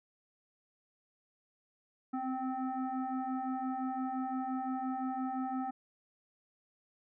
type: tone with frequency modulation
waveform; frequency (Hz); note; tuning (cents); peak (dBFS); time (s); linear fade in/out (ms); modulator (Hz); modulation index
sine; 257.1; C4; -30; -33; 2.13-5.71; 10; 520; 1.5
effects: none